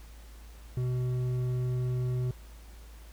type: tone with hard clipping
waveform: triangle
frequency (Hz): 125.4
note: B2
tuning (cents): +27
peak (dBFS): -29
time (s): 0.77-2.31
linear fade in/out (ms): 2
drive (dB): 10
effects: added 55 Hz sine -46 dBFS peak until 3.12 s + pink hiss -57 dBFS RMS until 3.12 s